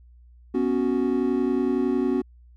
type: chord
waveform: triangle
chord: B suspended second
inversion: none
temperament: just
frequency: 246.9 / 277.8 / 370.4 Hz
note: B3 / C#4 / F#4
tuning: 0 / +4 / +2 cents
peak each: -23 dBFS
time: 0.54-2.22 s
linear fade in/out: 10 ms
effects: added 60 Hz sine -48 dBFS peak until 2.56 s